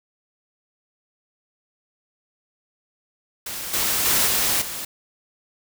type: noise with level steps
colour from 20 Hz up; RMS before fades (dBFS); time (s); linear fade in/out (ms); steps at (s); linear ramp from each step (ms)
white; -31 / -22 / -19 / -21 / -31; 3.46-4.85; 5; 3.73 / 4.05 / 4.26 / 4.61; 10
effects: none